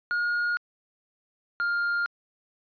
triangle tone pair in turn, 1431 / 1404 Hz, F6 / F6, +42 / +9 cents, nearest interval unison, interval 33 cents, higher first, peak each -22 dBFS, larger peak neither, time 0.11-0.57 / 1.6-2.06 s, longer neither, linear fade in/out 0 ms, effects resampled to 11025 Hz

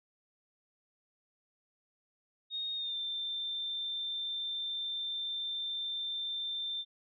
sine tone with pitch glide, 3718 to 3573 Hz, A#7 to A7, -5 to +26 cents, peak -34 dBFS, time 2.5-6.85 s, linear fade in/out 50 ms, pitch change -69 cents, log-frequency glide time 2.76-2.96 s, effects none

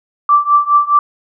sine tone with tremolo, 1169 Hz, D6, 8 cents flat, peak -4 dBFS, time 0.29-0.99 s, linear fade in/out 2 ms, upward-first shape triangle, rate 4.8 Hz, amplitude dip 95%, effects none

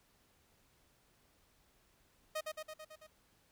sawtooth tone with echo, 622.3 Hz, D#5, in tune, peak -32 dBFS, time 2.35-2.41 s, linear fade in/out 10 ms, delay 110 ms, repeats 6, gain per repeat -3 dB, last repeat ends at 3.07 s, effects pink hiss -71 dBFS RMS until 3.51 s

